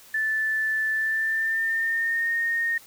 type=tone with pitch glide; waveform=sine; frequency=1755 to 1846.5 Hz; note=A6 to A#6; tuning=-5 to -17 cents; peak=-22 dBFS; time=0.14-2.78 s; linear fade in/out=5 ms; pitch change=+88 cents; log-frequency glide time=0.92-2.32 s; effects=white hiss -50 dBFS RMS until 2.86 s